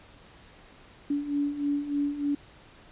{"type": "beating tone pair", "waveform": "sine", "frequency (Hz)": [285, 288.3], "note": ["C#4", "D4"], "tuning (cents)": [48, -32], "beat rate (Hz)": 3.3, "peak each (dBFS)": [-32, -27], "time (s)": [1.1, 2.35], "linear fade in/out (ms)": 5, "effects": ["pink hiss -53 dBFS RMS until 2.91 s", "resampled to 8000 Hz"]}